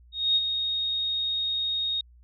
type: tone with ADSR envelope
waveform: sine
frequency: 3729 Hz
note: A#7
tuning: in tune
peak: -18 dBFS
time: 0.12-2.01 s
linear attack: 240 ms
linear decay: 38 ms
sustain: -7 dB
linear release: 4 ms
effects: added 60 Hz sine -51 dBFS peak until 2.23 s